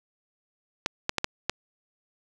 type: clicks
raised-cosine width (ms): 0.2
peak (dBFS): -7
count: 5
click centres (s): 0.861 / 1.094 / 1.183 / 1.244 / 1.496
effects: none